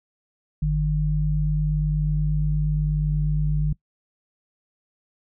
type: tone pair together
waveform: sine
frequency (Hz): 50.52 / 151.4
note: G#1 / D#3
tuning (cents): -47 / -47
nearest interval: octave + perfect fifth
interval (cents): 1900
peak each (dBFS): -23 / -21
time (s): 0.62-3.73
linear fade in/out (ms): 5
effects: noise-tail reverb RT60 0.1 s tail -22 dB re dry